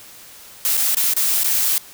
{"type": "noise with dropouts", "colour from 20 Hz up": "blue", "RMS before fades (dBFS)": -18, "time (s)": [0.65, 1.78], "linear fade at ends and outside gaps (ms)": 1, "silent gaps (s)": [[0.77, 0.775], [0.948, 0.969], [1.137, 1.165], [1.434, 1.444]], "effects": ["white hiss -42 dBFS RMS until 1.93 s"]}